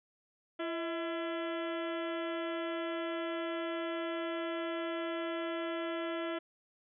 harmonic tone with a mistuned harmonic, 336.9 Hz, E4, 38 cents sharp, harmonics 1 / 2 / 3 / 4 / 5 / 6 / 7 / 8 / 9 / 10, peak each -37 / -39 / -48 / -44 / -48 / -49 / -53 / -55 / -51 / -53 dBFS, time 0.59-6.39 s, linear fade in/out 10 ms, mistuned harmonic 2, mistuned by -66 cents, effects none

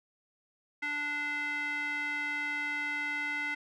square tone with band-pass filter, 293.1 Hz, D4, 3 cents flat, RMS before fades -34 dBFS, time 0.82-3.55 s, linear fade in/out 10 ms, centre 1900 Hz, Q 7, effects none

